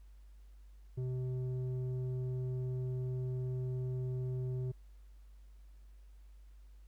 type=tone with low-pass filter; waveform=square; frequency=127.4 Hz; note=C3; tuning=46 cents flat; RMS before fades=-37 dBFS; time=0.97-4.72 s; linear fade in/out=10 ms; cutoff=310 Hz; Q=1.5; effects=added 50 Hz sine -53 dBFS peak until 6.87 s + pink hiss -75 dBFS RMS until 6.87 s